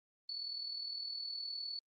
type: tone with amplitude modulation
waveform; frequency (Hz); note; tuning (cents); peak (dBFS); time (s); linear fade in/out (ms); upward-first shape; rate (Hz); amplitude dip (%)
sine; 4441; C#8; +2; -37; 0.29-1.79; 2; sine; 39.6; 55
effects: Opus 32 kbps